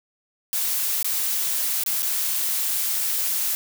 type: noise with dropouts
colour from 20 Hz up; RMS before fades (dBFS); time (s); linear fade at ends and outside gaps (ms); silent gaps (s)
blue; -24; 0.53-3.55; 0; 1.028-1.045 / 1.836-1.862 / 2.022-2.029
effects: none